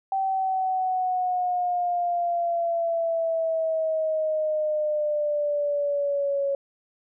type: exponential sweep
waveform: sine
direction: down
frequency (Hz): 775 to 554.4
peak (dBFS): -22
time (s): 0.12-6.55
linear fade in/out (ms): 2
effects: none